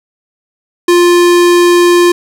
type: tone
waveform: square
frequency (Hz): 350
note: F4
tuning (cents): +4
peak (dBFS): -5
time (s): 0.88-2.12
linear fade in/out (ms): 5
effects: low-pass 12000 Hz 12 dB/octave + 7-bit